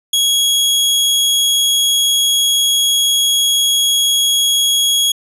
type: tone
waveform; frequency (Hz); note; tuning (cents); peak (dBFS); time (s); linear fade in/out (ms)
sawtooth; 3322; G#7; 0; -8; 0.13-5.12; 5
effects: resampled to 32000 Hz